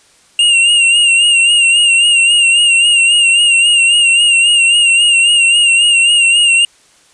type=tone with vibrato; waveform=square; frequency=2794 Hz; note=F7; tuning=in tune; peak=-7 dBFS; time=0.39-6.65 s; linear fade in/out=2 ms; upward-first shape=sine; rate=3.7 Hz; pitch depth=51 cents each way; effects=white hiss -48 dBFS RMS until 7.13 s + resampled to 22050 Hz